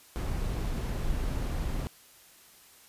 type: noise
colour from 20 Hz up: brown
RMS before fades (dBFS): -31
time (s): 0.16-1.87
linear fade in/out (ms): 0
effects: white hiss -56 dBFS RMS until 2.88 s + resampled to 32000 Hz